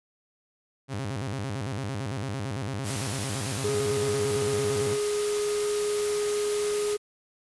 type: tone with vibrato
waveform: sawtooth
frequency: 116.54 Hz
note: A#2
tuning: in tune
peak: -26 dBFS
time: 0.88-4.98 s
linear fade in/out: 50 ms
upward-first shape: square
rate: 8.9 Hz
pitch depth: 260 cents each way
type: noise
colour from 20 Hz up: white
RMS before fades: -34 dBFS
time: 2.83-6.98 s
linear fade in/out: 50 ms
type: tone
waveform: triangle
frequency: 415.8 Hz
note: G#4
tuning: 2 cents sharp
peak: -23 dBFS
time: 3.64-6.97 s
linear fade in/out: 10 ms
effects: resampled to 24000 Hz